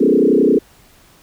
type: tone with frequency modulation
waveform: sine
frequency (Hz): 342.6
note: F4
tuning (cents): -33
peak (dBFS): -9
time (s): 0-0.59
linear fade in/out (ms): 10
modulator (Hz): 31.3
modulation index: 3.6
effects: pink hiss -49 dBFS RMS until 1.22 s